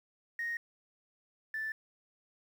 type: tone pair in turn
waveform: sine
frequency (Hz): 1864.7 / 1760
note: A#6 / A6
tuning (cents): 0 / 0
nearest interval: minor second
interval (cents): 100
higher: first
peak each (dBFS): -32 / -33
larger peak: first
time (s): 0.39-0.57 / 1.54-1.72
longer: neither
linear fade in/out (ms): 2
effects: tanh soft clip ceiling -30 dBFS + 10-bit